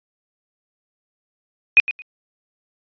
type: tone with echo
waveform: sine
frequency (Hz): 2489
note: D#7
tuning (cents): 0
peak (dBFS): -6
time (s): 1.77-1.8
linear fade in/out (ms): 0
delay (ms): 110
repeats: 2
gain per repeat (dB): -14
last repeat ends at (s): 2.02
effects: resampled to 11025 Hz